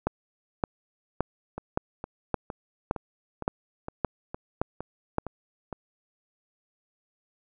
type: two click trains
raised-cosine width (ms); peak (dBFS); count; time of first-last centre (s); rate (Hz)
1; -20 / -10; 10 / 10; 1.58-5.727 / 0.07-5.184; 2.17 / 1.76
effects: none